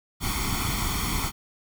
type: noise with comb filter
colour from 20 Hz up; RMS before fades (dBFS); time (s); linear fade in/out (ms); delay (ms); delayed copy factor
pink; -27; 0.2-1.32; 50; 0.9; +0.85
effects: none